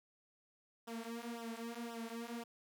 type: tone with flanger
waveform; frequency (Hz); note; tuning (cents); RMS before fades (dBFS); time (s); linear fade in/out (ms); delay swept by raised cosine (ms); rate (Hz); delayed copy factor
sawtooth; 232.1; A#3; -7; -45; 0.87-2.44; 10; 0.44 to 5.74; 1.9; -0.95
effects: none